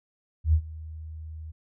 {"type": "tone with ADSR envelope", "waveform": "sine", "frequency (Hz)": 78.9, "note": "D#2", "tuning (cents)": 25, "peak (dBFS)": -15, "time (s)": [0.44, 1.52], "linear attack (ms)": 94, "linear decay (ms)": 74, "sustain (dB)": -21, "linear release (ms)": 16, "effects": []}